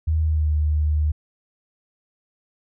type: tone with pitch glide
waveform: sine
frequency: 79 to 75.87 Hz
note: D#2 to D#2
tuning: +27 to -43 cents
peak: -17 dBFS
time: 0.07-1.12 s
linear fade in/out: 10 ms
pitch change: -70 cents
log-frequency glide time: 0.22-0.5 s
effects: none